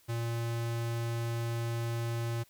square tone, 116.54 Hz, A#2, in tune, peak -32 dBFS, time 0.08-2.44 s, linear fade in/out 20 ms, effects white hiss -64 dBFS RMS until 2.49 s

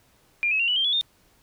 sine tone with pitch steps, 2400 / 2572 / 2757 / 2955 / 3167 / 3394 / 3638 Hz, D7 / E7 / F7 / F#7 / G7 / G#7 / A#7, +37 / -43 / -23 / -3 / +17 / +37 / -43 cents, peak -20 dBFS, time 0.43-1.011 s, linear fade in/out 0 ms, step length 83 ms, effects pink hiss -61 dBFS RMS until 1.42 s

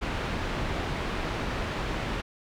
pink low-pass noise, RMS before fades -31 dBFS, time 0.01-2.22 s, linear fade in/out 20 ms, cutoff 2900 Hz, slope 12 dB/octave, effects none

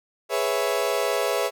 35% pulse chord, C# minor seventh, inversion second, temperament equal, 415.3 / 493.9 / 554.4 / 659.3 Hz, G#4 / B4 / C#5 / E5, 0 / 0 / 0 / 0 cents, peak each -26 dBFS, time 0.29-1.51 s, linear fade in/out 50 ms, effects none

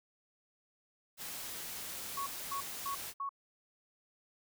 white noise, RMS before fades -43 dBFS, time 1.17-3.14 s, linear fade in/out 50 ms
sine tone bursts, 1108.7 Hz, C#6, in tune, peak -35 dBFS, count 4, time 2.17-3.292 s, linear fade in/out 5 ms, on 93 ms, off 250 ms
effects none

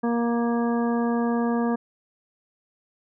harmonic tone, 235.3 Hz, A#3, 16 cents sharp, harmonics 1 / 2 / 3 / 4 / 5 / 7, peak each -22 / -28 / -32 / -34 / -36 / -39 dBFS, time 0.03-1.76 s, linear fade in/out 10 ms, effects none

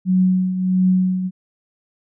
sine tone with tremolo, 185 Hz, F#3, in tune, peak -11 dBFS, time 0.05-1.31 s, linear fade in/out 50 ms, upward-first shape triangle, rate 1.5 Hz, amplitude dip 65%, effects none

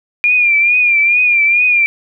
sine tone with vibrato, 2403 Hz, D7, 39 cents sharp, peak -8 dBFS, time 0.24-1.86 s, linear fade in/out 0 ms, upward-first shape triangle, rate 2.3 Hz, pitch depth 75 cents each way, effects none

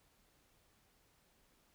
silence, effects pink hiss -72 dBFS RMS until 1.74 s

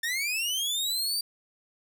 sawtooth linear sweep, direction up, 1783 to 4699 Hz, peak -24 dBFS, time 0.03-1.21 s, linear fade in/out 5 ms, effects none

